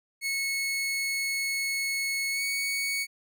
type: tone with pitch glide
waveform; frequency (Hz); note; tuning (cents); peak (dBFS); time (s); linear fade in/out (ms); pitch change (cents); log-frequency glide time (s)
sawtooth; 2195 to 2228; C#7 to C#7; -18 to +8; -24; 0.21-3.07; 50; +26; 2.31-2.42
effects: none